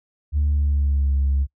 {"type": "tone with pitch glide", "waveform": "sine", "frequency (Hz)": [73.4, 68.88], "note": ["D2", "C#2"], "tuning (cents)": [0, -10], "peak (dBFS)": -15, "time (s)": [0.32, 1.47], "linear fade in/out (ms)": 50, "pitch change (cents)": -110, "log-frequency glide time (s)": [0.46, 1.15], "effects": ["noise-tail reverb RT60 0.1 s tail -25 dB re dry", "tanh soft clip ceiling -14 dBFS"]}